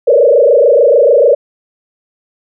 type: tone with frequency modulation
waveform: sine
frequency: 523.3 Hz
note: C5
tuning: in tune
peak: -4 dBFS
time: 0.07-1.35 s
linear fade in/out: 10 ms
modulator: 26.8 Hz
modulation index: 2.7
effects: none